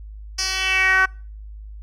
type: tone with band-pass filter sweep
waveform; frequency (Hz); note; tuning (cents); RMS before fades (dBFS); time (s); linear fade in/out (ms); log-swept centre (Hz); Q
10% pulse; 378.2; F#4; +38; -19; 0.38-1.06; 10; 5300 to 1400; 3.5
effects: noise-tail reverb RT60 0.4 s tail -26 dB re dry + added 52 Hz sine -34 dBFS peak until 1.82 s